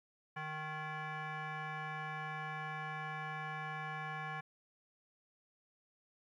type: tone with frequency modulation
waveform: sine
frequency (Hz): 466.2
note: A#4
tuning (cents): 0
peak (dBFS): -38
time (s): 0.36-4.41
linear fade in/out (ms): 10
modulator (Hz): 620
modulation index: 2.7
effects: tanh soft clip ceiling -36 dBFS + 13-bit